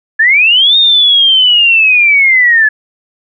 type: linear two-way sweep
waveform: sine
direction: up then down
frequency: 1700 to 3710 to 1700 Hz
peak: -4 dBFS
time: 0.19-2.69 s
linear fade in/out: 10 ms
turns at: 0.77 s
effects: none